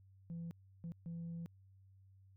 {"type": "tone bursts at uneven times", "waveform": "sine", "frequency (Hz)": 168.1, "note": "E3", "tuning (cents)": 34, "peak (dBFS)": -40, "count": 3, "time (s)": [[0.3, 0.51], [0.84, 0.92], [1.06, 1.46]], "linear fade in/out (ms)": 0, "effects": ["tanh soft clip ceiling -40 dBFS", "added 96 Hz sine -61 dBFS peak until 2.36 s"]}